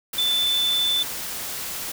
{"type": "tone in noise", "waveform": "sine", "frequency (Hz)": 3517, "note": "A7", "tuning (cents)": -1, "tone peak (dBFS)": -19, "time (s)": [0.18, 1.03], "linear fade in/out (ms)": 5, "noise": "white", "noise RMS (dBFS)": -31, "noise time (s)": [0.13, 1.92], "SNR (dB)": 9, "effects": []}